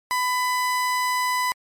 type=tone; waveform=30% pulse; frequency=1000 Hz; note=B5; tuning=21 cents sharp; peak=-18 dBFS; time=0.11-1.52 s; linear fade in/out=0 ms; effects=MP3 64 kbps